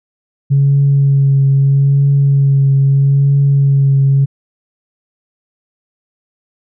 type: tone with vibrato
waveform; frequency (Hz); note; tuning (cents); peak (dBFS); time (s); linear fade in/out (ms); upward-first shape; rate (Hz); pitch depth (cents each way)
sine; 138.59; C#3; 0; -6; 0.5-4.26; 20; triangle; 0.78; 22
effects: tanh soft clip ceiling -3 dBFS